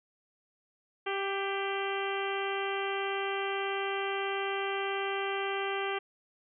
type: harmonic tone with a mistuned harmonic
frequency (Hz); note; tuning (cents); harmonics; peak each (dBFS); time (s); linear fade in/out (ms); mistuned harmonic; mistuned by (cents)
392.6; G4; +3; 1 / 2 / 3 / 4 / 5 / 6 / 7 / 8; -34 / -37 / -39 / -40 / -41 / -42 / -42 / -43; 1.06-5.99; 10; 5; +33
effects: none